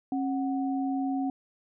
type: tone pair together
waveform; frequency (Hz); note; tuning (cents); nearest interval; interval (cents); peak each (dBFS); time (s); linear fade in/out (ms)
sine; 270.9 / 740; C#4 / F#5; -40 / 0; octave + perfect fourth; 1740; -27 / -34; 0.12-1.3; 2
effects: none